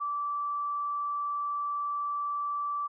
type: tone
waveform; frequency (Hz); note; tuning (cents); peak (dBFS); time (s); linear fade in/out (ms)
sine; 1162; D6; -19; -29; 0-2.88; 20
effects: none